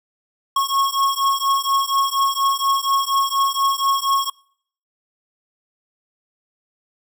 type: beating tone pair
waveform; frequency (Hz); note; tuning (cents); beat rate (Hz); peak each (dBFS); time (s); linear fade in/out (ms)
square; 1093 / 1097.2; C#6 / C#6; -25 / -18; 4.2; -21; 0.56-4.3; 5
effects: noise-tail reverb RT60 0.6 s tail -25 dB re dry